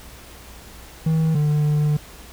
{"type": "tone pair in turn", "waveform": "triangle", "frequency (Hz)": [160, 149.41], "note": ["D#3", "D3"], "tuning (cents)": [49, 30], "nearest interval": "minor second", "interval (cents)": 119, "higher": "first", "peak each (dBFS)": -14, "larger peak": "neither", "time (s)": [[1.06, 1.35], [1.35, 1.97]], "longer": "second", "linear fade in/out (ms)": 5, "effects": ["added 60 Hz sine -45 dBFS peak until 2.32 s", "pink hiss -43 dBFS RMS until 2.32 s"]}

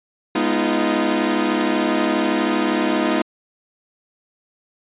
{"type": "chord", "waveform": "sawtooth", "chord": "F half-diminished seventh", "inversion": "first", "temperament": "equal with one note detuned", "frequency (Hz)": [207.7, 246.9, 311.1, 343.6], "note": ["Ab3", "Cb4", "Eb4", "F4"], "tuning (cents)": [0, 0, 0, -28], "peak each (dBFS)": [-21, -19, -17, -19], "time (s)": [0.35, 3.22], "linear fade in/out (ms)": 5, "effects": ["resampled to 8000 Hz"]}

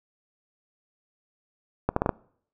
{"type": "accelerating click train", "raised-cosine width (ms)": 1, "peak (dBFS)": -8, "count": 5, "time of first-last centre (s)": [1.89, 2.092], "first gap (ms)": 74, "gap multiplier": 0.75, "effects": ["noise-tail reverb RT60 0.6 s tail -24 dB re dry"]}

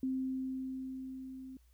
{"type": "tone with level ramp", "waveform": "sine", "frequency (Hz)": 261.6, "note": "C4", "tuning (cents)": 0, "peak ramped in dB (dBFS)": [-31, -45], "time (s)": [0.03, 1.57], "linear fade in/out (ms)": 2, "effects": ["added 60 Hz sine -62 dBFS peak until 1.73 s", "white hiss -75 dBFS RMS until 1.73 s"]}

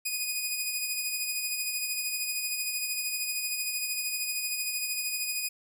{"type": "tone with tremolo", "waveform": "10% pulse", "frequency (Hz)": 2479, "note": "D#7", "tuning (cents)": -7, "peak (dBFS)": -19, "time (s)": [0.05, 5.49], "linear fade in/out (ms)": 10, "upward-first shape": "sine", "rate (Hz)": 13, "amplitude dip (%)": 40, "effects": []}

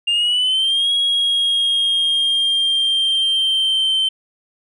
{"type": "exponential two-way sweep", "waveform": "sine", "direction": "up then down", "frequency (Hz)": [2794, 3309, 3099], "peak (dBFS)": -12, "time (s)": [0.07, 4.09], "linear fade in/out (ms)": 10, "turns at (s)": 0.91, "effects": ["tanh soft clip ceiling -13 dBFS"]}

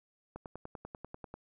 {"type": "click train", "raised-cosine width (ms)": 1, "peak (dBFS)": -29, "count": 11, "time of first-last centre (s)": [0.36, 1.34], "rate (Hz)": 10.2, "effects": []}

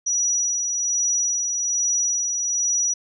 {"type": "tone with tremolo", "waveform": "sine", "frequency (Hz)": 5840, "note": "F#8", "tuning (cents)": -24, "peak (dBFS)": -18, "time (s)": [0.06, 2.94], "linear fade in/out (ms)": 10, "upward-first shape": "sine", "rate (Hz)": 1.2, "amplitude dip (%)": 35, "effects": []}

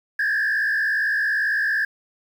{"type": "tone with frequency modulation", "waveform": "sine", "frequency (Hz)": 1684, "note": "G#6", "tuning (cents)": 24, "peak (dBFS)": -17, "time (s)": [0.19, 1.85], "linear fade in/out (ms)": 5, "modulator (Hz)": 57.8, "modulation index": 1.5, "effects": ["tanh soft clip ceiling -17 dBFS", "8-bit"]}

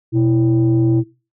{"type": "tone pair together", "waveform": "sine", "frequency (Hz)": [123.47, 329.6], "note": ["B2", "E4"], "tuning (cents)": [0, 0], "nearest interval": "octave + perfect fourth", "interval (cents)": 1700, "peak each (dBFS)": -13, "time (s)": [0.12, 1.04], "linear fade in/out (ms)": 50, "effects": ["noise-tail reverb RT60 0.3 s tail -19 dB re dry", "tanh soft clip ceiling -7 dBFS"]}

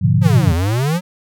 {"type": "chord", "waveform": "sine", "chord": "G# diminished seventh", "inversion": "none", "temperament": "equal", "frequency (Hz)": [103.83, 123.47, 146.83, 174.61], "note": ["G#2", "B2", "D3", "F3"], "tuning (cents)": [0, 0, 0, 0], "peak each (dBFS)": [-15, -16, -16, -17], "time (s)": [0.01, 0.53], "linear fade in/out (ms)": 20}
{"type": "exponential two-way sweep", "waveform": "square", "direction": "down then up", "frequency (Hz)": [188, 78.9, 188], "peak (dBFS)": -15, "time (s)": [0.21, 1.01], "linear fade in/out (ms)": 50, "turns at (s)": 0.53}
{"effects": []}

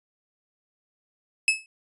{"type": "tone with exponential decay", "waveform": "40% pulse", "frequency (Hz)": 2595, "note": "E7", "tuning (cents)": -28, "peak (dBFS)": -13, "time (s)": [1.48, 1.66], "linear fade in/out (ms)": 1, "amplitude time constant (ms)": 37, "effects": ["resampled to 32000 Hz"]}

